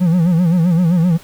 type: tone with vibrato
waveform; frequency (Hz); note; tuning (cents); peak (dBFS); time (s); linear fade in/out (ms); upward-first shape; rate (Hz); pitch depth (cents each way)
triangle; 172.1; F3; -25; -8; 0-1.18; 20; sine; 7.7; 120
effects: pink hiss -42 dBFS RMS until 1.23 s